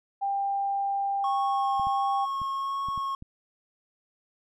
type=tone; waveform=sine; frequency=794 Hz; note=G5; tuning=22 cents sharp; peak=-25 dBFS; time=0.21-2.26 s; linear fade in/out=20 ms
type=tone with vibrato; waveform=triangle; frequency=1094 Hz; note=C#6; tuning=23 cents flat; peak=-26 dBFS; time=1.24-3.15 s; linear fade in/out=2 ms; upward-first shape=sine; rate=1.4 Hz; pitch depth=11 cents each way
type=clicks; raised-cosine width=5 ms; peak=-30 dBFS; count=6; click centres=1.797 / 1.87 / 2.417 / 2.886 / 2.977 / 3.224 s
effects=none